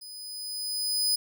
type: tone with level ramp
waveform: sawtooth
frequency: 5000 Hz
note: D#8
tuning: 8 cents sharp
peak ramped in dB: -39 to -19 dBFS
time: 0.01-1.16 s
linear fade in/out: 10 ms
effects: none